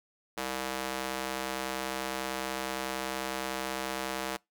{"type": "tone with high-pass filter", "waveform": "square", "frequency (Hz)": 65.41, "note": "C2", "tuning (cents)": 0, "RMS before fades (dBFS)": -35, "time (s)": [0.37, 4.37], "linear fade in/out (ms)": 10, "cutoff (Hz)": 450, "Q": 0.61, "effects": ["noise-tail reverb RT60 0.2 s tail -25 dB re dry"]}